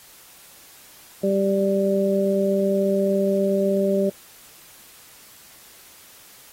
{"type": "harmonic tone", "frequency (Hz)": 196, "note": "G3", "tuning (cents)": 0, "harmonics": [1, 2, 3], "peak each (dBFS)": [-22, -22, -22], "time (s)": [1.23, 4.1], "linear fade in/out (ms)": 10, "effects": ["white hiss -48 dBFS RMS until 6.52 s", "AAC 48 kbps"]}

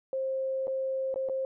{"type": "tone with dropouts", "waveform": "sine", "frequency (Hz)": 530, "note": "C5", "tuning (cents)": 22, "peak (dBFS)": -28, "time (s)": [0.13, 1.45], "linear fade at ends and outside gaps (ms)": 1, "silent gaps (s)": [[0.671, 0.679], [1.142, 1.159], [1.288, 1.296]], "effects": []}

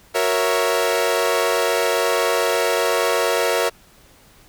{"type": "chord", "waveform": "sawtooth", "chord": "F# dominant seventh", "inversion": "none", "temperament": "equal", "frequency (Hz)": [370, 466.2, 554.4, 659.3], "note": ["F#4", "A#4", "C#5", "E5"], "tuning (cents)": [0, 0, 0, 0], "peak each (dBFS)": [-22, -17, -19, -19], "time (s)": [0.14, 3.7], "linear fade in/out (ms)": 20, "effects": ["pink hiss -51 dBFS RMS until 4.48 s"]}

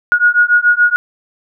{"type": "beating tone pair", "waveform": "sine", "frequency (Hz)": [1442, 1449], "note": ["F#6", "F#6"], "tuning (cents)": [-45, -37], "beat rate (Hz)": 7, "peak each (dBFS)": -11, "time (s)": [0.12, 0.96], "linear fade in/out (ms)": 0, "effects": []}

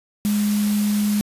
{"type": "tone in noise", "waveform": "sine", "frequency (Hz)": 207.7, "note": "G#3", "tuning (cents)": 0, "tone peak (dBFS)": -17, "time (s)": [0.25, 1.21], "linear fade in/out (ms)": 0, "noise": "white", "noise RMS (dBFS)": -31, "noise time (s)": [0.25, 1.21], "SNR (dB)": 11, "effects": ["resampled to 32000 Hz"]}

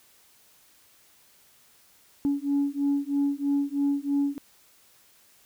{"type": "beating tone pair", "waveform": "sine", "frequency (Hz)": [281, 284.1], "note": ["C#4", "C#4"], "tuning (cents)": [24, 43], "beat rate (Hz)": 3.1, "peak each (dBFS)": [-25, -25], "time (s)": [2.25, 4.38], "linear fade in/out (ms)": 0, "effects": ["tanh soft clip ceiling -18 dBFS", "white hiss -59 dBFS RMS until 5.45 s"]}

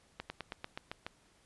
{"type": "slowing click train", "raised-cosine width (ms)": 0.3, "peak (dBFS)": -23, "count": 8, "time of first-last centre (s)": [0.2, 1.065], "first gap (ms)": 100, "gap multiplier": 1.07, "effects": ["pink hiss -67 dBFS RMS until 1.45 s", "resampled to 24000 Hz"]}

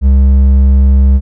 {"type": "tone with hard clipping", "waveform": "sine", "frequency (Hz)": 67.3, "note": "C2", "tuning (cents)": 49, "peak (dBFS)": -5, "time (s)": [0.01, 1.21], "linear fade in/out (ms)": 50, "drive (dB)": 5, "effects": []}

